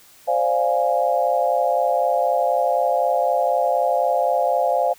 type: chord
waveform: sine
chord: D half-diminished seventh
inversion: third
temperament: equal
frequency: 523.3 / 587.3 / 698.5 / 830.6 Hz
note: C5 / D5 / F5 / Ab5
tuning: 0 / 0 / 0 / 0 cents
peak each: -22 / -23 / -20 / -24 dBFS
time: 0.27-4.94 s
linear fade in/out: 20 ms
effects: white hiss -50 dBFS RMS until 4.98 s